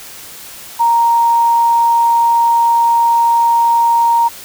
sine tone, 932.3 Hz, A#5, in tune, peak -8 dBFS, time 0.79-4.29 s, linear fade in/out 20 ms, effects white hiss -33 dBFS RMS until 4.44 s

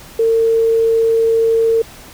sine tone, 453.6 Hz, A#4, 47 cents flat, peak -10 dBFS, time 0.19-1.82 s, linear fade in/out 5 ms, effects pink hiss -38 dBFS RMS until 2.13 s

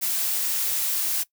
blue noise, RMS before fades -25 dBFS, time 0.01-1.24 s, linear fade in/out 20 ms, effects noise-tail reverb RT60 0.1 s tail -20 dB re dry

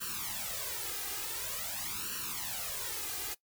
white noise with flanger, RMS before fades -38 dBFS, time 0-3.35 s, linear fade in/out 20 ms, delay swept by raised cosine 0.69 to 2.49 ms, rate 0.47 Hz, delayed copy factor +0.95, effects noise-tail reverb RT60 0.1 s tail -19 dB re dry

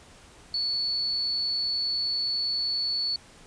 sine tone, 4435 Hz, C#8, in tune, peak -25 dBFS, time 0.54-3.16 s, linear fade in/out 2 ms, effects pink hiss -52 dBFS RMS until 3.46 s + resampled to 22050 Hz

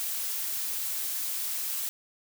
blue noise, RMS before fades -32 dBFS, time 0-1.89 s, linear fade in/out 0 ms, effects none

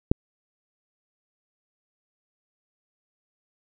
click, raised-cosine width 3 ms, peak -4 dBFS, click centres 0.115 s, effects none

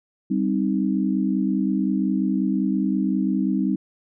sine chord, C minor, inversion second, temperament equal, 196 / 261.6 / 311.1 Hz, G3 / C4 / Eb4, 0 / 0 / 0 cents, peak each -22 / -24 / -25 dBFS, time 0.3-3.76 s, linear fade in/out 10 ms, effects none

